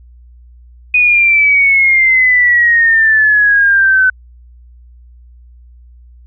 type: exponential sweep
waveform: sine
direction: down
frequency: 2489 to 1508 Hz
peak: -6 dBFS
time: 0.94-4.1 s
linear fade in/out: 5 ms
effects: added 60 Hz sine -37 dBFS peak until 6.26 s